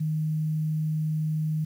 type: tone with quantisation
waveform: sine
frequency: 155.4 Hz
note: D#3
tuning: 2 cents flat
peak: -24 dBFS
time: 0-1.65 s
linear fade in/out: 10 ms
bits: 9
effects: none